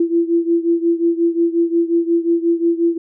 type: beating tone pair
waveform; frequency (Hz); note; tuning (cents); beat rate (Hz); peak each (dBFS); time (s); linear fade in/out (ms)
sine; 335.8 / 341.4; E4 / F4; +32 / -39; 5.6; -15 / -18; 0-2.98; 5
effects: none